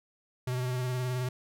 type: tone with vibrato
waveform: square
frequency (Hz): 126.2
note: B2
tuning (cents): +38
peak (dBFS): -30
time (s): 0.47-1.29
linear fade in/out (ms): 5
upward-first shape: triangle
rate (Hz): 19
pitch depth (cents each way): 35
effects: none